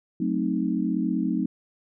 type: chord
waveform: sine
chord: F# diminished seventh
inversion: none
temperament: equal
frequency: 185 / 220 / 261.6 / 311.1 Hz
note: F#3 / A3 / C4 / Eb4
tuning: 0 / 0 / 0 / 0 cents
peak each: -28 dBFS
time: 0.2-1.46 s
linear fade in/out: 5 ms
effects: none